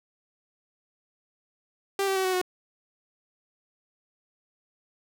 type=tone with pitch steps; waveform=sawtooth; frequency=393.6 / 386.4 / 379.3 / 372.4 / 365.5 Hz; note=G4 / G4 / F#4 / F#4 / F#4; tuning=+7 / -25 / +43 / +11 / -21 cents; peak=-20 dBFS; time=1.99-2.415 s; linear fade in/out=2 ms; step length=85 ms; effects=none